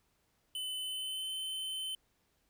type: tone with pitch glide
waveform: square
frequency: 3024 to 3066 Hz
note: F#7 to G7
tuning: +37 to -39 cents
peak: -37 dBFS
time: 0.55-1.95 s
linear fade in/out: 2 ms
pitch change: +24 cents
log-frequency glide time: 0.77-1.34 s
effects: pink hiss -75 dBFS RMS until 2.49 s